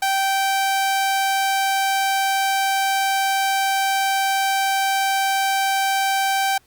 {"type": "tone", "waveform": "sawtooth", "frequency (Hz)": 779, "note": "G5", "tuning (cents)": -11, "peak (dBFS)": -14, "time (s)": [0.02, 6.58], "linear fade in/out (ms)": 5, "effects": ["pink hiss -58 dBFS RMS until 6.66 s", "Opus 48 kbps"]}